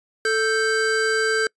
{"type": "tone pair together", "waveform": "square", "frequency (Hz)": [440, 1568], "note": ["A4", "G6"], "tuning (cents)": [0, 0], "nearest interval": "octave + minor seventh", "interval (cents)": 2200, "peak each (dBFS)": -22, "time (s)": [0.25, 1.47], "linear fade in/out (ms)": 2, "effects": ["noise-tail reverb RT60 0.1 s tail -26 dB re dry", "resampled to 22050 Hz"]}